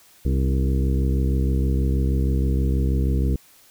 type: harmonic tone with a mistuned harmonic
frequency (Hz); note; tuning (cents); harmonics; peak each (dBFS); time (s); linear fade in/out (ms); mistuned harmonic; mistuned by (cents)
66.3; C2; +23; 1 / 2 / 3 / 4 / 5 / 6 / 7; -19 / -25 / -29 / -31 / -33 / -35 / -36; 0.25-3.36; 5; 5; -32
effects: white hiss -53 dBFS RMS until 3.7 s